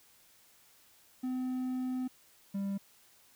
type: tone pair in turn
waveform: triangle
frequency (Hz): 255.2 / 197.77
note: C4 / G3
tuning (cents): -43 / +16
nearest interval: major third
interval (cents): 441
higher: first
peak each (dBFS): -30 / -30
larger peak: neither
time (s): 1.23-2.08 / 2.54-2.78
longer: first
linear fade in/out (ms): 10
effects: white hiss -63 dBFS RMS until 3.35 s